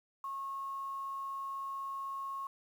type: tone with quantisation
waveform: sine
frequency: 1091 Hz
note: C#6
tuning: 28 cents flat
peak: -37 dBFS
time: 0.24-2.47 s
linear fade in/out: 2 ms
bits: 10
effects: none